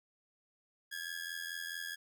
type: ring-modulated tone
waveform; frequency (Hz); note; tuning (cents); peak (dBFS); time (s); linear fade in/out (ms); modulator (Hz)
sawtooth; 1661.2; G#6; 0; -33; 0.91-1.96; 20; 42.3
effects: none